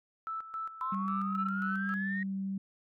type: tone with tremolo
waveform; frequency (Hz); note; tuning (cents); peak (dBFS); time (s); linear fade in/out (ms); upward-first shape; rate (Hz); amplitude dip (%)
sine; 1317; E6; -2; -34; 0.27-1.94; 0; square; 3.7; 70
type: exponential sweep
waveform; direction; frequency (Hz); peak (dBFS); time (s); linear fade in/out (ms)
sine; up; 1014 to 1884; -34; 0.81-2.23; 2
type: tone with vibrato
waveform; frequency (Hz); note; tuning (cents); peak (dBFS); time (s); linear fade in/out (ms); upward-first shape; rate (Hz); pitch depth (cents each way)
sine; 194.5; G3; -13; -32; 0.92-2.58; 5; triangle; 1.2; 9
effects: tanh soft clip ceiling -21 dBFS